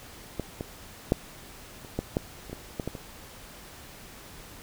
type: clicks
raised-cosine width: 2 ms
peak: -16 / -19 / -7 / -30 / -14 / -11 / -29 / -22 / -16 / -17 / -24 dBFS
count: 11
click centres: 0.397 / 0.609 / 1.121 / 1.848 / 1.99 / 2.169 / 2.497 / 2.53 / 2.798 / 2.876 / 2.952 s
effects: pink hiss -47 dBFS RMS until 4.62 s